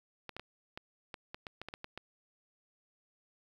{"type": "clicks", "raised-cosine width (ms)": 0.3, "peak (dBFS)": -26, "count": 12, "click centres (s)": [0.293, 0.366, 0.396, 0.775, 1.142, 1.345, 1.468, 1.616, 1.686, 1.739, 1.844, 1.976], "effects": ["9-bit"]}